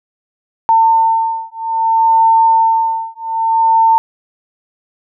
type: beating tone pair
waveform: sine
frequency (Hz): 901 / 901.61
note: A5 / A5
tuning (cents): +41 / +42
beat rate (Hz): 0.61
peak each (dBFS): -12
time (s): 0.69-3.98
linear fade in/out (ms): 0
effects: none